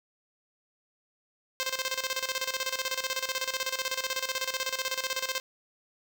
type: tone with tremolo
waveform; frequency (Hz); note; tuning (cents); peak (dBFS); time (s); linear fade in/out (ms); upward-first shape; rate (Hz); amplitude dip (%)
5% pulse; 523.3; C5; 0; -16; 1.6-5.4; 0; square; 16; 75
effects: none